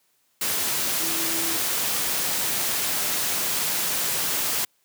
sine tone in noise, 329.6 Hz, E4, in tune, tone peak -34 dBFS, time 1-1.57 s, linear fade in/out 5 ms, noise white, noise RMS -25 dBFS, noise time 0.41-4.65 s, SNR -12 dB, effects white hiss -67 dBFS RMS until 4.84 s + high-pass 100 Hz 12 dB/octave

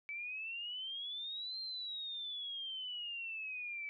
sine exponential two-way sweep, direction up then down, 2292 to 4186 to 2292 Hz, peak -40 dBFS, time 0.09-3.89 s, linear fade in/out 0 ms, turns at 1.6 s, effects none

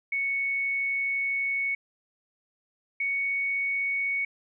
sine tone pair in turn, 2217 / 2226 Hz, C#7 / C#7, 0 / +7 cents, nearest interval unison, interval 7 cents, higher second, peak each -25 / -25 dBFS, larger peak neither, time 0.12-1.75 / 3-4.25 s, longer first, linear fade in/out 5 ms, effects none

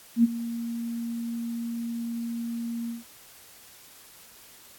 sine tone with ADSR envelope, 233.1 Hz, A#3, in tune, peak -13 dBFS, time 0.16-3.04 s, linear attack 78 ms, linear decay 26 ms, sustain -16 dB, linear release 150 ms, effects white hiss -51 dBFS RMS until 4.78 s + AAC 64 kbps

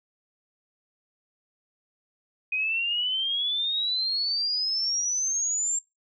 sine exponential sweep, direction up, 2489 to 7450 Hz, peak -24 dBFS, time 2.52-5.79 s, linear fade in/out 5 ms, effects noise-tail reverb RT60 0.2 s tail -22 dB re dry

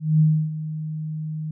sine tone with ADSR envelope, 155.56 Hz, D#3, in tune, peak -12 dBFS, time 0-1.51 s, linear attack 200 ms, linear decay 300 ms, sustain -14 dB, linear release 4 ms, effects none

